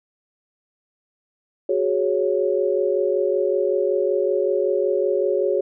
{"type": "chord", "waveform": "sine", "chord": "F# suspended second", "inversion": "none", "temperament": "equal", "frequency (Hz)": [370, 415.3, 554.4], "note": ["F#4", "G#4", "C#5"], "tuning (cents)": [0, 0, 0], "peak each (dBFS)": -22, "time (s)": [1.69, 5.61], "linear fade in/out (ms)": 5, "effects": []}